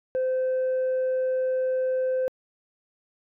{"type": "tone", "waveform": "sine", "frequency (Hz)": 516, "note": "C5", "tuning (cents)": -24, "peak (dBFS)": -20, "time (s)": [0.15, 2.28], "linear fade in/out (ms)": 0, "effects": ["tanh soft clip ceiling -21 dBFS"]}